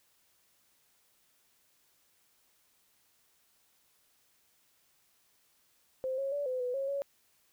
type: tone with pitch steps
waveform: sine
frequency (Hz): 521 / 546 / 575 / 510 / 496.2 / 545 / 559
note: C5 / C#5 / D5 / C5 / B4 / C#5 / C#5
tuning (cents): -7 / -26 / -37 / -44 / +8 / -29 / +14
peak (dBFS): -31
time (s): 6.04-7.02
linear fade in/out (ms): 0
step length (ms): 140
effects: white hiss -70 dBFS RMS until 7.52 s